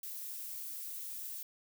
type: noise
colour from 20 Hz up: violet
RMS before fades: -43 dBFS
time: 0.03-1.43 s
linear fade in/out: 2 ms
effects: none